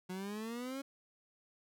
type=exponential sweep; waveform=30% pulse; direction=up; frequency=180.9 to 277.9 Hz; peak=-37 dBFS; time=0.09-0.82 s; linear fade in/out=10 ms; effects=none